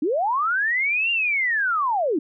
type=linear two-way sweep; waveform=sine; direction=up then down; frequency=269.5 to 2813 to 269.5 Hz; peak=-19 dBFS; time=0.02-2.19 s; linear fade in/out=5 ms; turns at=1.11 s; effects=none